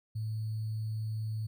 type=tone with sample-and-hold; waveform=sine; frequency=109.4 Hz; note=A2; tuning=9 cents flat; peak=-32 dBFS; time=0.15-1.47 s; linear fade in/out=10 ms; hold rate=4410 Hz; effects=none